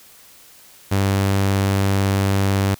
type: tone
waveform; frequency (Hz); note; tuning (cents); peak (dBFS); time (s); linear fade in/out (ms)
sawtooth; 98; G2; 0; -12; 0.91-2.75; 10
effects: white hiss -47 dBFS RMS until 2.79 s